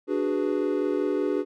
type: chord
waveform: triangle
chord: G# half-diminished seventh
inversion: second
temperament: equal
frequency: 293.7 / 370 / 415.3 / 493.9 Hz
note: D4 / F#4 / G#4 / B4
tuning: 0 / 0 / 0 / 0 cents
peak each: -26 / -26 / -26 / -30 dBFS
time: 0.07-1.45 s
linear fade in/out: 50 ms
effects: none